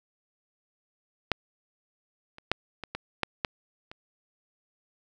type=clicks; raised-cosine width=0.3 ms; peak=-7 / -29 / -7 / -20 / -17 / -9 / -10 / -26 dBFS; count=8; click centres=1.317 / 2.384 / 2.516 / 2.837 / 2.95 / 3.233 / 3.448 / 3.915 s; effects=none